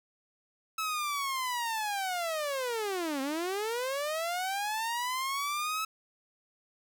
sawtooth linear two-way sweep, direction down then up, 1304 to 261.6 to 1304 Hz, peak -27 dBFS, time 0.78-5.85 s, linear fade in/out 5 ms, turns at 3.21 s, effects none

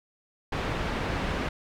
pink low-pass noise, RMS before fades -30 dBFS, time 0.52-1.49 s, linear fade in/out 5 ms, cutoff 2600 Hz, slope 12 dB/octave, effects none

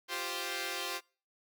5% pulse chord, F suspended second, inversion none, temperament equal, 349.2 / 392 / 523.3 Hz, F4 / G4 / C5, 0 / 0 / 0 cents, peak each -28 dBFS, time 0.08-1.01 s, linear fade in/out 50 ms, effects noise-tail reverb RT60 0.4 s tail -25 dB re dry

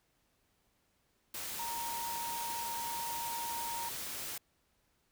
sine tone in noise, 932.3 Hz, A#5, in tune, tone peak -38 dBFS, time 1.59-3.89 s, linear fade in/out 5 ms, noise white, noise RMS -41 dBFS, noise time 1.34-4.38 s, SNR 0 dB, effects pink hiss -75 dBFS RMS until 5.11 s

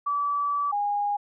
sine tone pair in turn, 1152 / 819.1 Hz, D6 / G#5, -34 / -24 cents, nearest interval tritone, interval 590 cents, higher first, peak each -23 dBFS, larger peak neither, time 0.06-0.72 / 0.72-1.17 s, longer first, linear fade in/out 10 ms, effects none

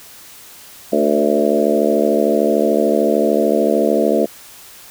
harmonic tone with a mistuned harmonic, 73.42 Hz, D2, in tune, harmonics 3 / 4 / 5 / 6 / 7 / 8 / 9, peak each -20 / -20 / -20 / -20 / -20 / -20 / -20 dBFS, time 0.92-4.26 s, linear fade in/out 10 ms, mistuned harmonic 6, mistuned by +21 cents, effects white hiss -40 dBFS RMS until 4.9 s

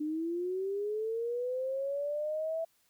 sine linear sweep, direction up, 297.5 to 660 Hz, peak -31 dBFS, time 0-2.65 s, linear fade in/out 10 ms, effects white hiss -71 dBFS RMS until 2.89 s

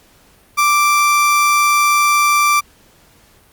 30% pulse tone, 1174.7 Hz, D6, in tune, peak -8 dBFS, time 0.57-2.61 s, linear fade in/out 20 ms, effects pink hiss -50 dBFS RMS until 3.52 s + Opus 48 kbps

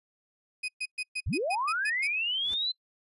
35% pulse tone bursts, 2500 Hz, D#7, 8 cents sharp, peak -28 dBFS, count 9, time 0.63-2.076 s, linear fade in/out 10 ms, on 54 ms, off 120 ms
sine linear sweep, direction up, 40.49 to 4089 Hz, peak -27 dBFS, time 1.26-2.72 s, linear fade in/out 10 ms
pink noise with exponential growth, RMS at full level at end -44 dBFS, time 2.33-2.54 s, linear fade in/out 1 ms, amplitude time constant 44 ms
effects noise-tail reverb RT60 0.1 s tail -26 dB re dry + resampled to 24000 Hz

